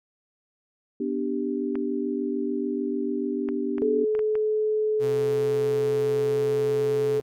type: chord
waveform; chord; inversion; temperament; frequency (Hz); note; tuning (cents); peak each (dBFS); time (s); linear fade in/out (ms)
sine; G major; first; equal; 246.9 / 293.7 / 392; B3 / D4 / G4; 0 / 0 / 0; -29; 1-4.05; 5
type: clicks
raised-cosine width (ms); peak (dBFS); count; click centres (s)
0.5; -23; 6; 1.755 / 3.488 / 3.782 / 4.151 / 4.192 / 4.354
type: tone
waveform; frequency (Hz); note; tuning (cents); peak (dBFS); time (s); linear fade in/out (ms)
sine; 429.6; A4; -41; -21; 3.82-7.2; 0
type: tone with pitch glide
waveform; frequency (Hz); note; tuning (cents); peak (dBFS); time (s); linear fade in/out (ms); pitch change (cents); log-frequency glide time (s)
sawtooth; 129.2 to 130.1; C3 to C3; -21 to -9; -28; 4.99-7.22; 50; +12; 6.27-7.1
effects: none